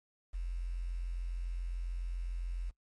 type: tone with quantisation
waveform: sine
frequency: 43.61 Hz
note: F1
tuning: 2 cents flat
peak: -34 dBFS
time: 0.33-2.71 s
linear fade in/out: 20 ms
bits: 10
effects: noise-tail reverb RT60 0.1 s tail -20 dB re dry + MP3 48 kbps